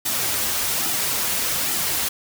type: noise with flanger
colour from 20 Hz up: white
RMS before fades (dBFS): -23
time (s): 0.05-2.09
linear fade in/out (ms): 10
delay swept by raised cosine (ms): 1.8 to 6.9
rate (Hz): 1.2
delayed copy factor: -0.65
effects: none